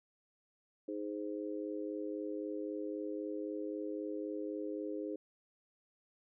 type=harmonic tone; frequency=103.83 Hz; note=G#2; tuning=in tune; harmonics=3 / 4 / 5; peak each=-40 / -42 / -44 dBFS; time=0.88-5.16 s; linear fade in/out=5 ms; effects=none